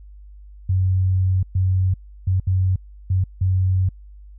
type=tone bursts at uneven times; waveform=sine; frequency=93.4 Hz; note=F#2; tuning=17 cents sharp; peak=-15 dBFS; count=6; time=0.69-1.43 / 1.55-1.94 / 2.27-2.4 / 2.47-2.76 / 3.1-3.24 / 3.41-3.89 s; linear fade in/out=5 ms; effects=added 50 Hz sine -39 dBFS peak until 4.38 s